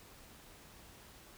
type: silence
effects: pink hiss -57 dBFS RMS until 1.37 s